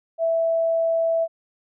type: tone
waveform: sine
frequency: 659.3 Hz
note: E5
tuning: in tune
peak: -18 dBFS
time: 0.18-1.28 s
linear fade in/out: 50 ms
effects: none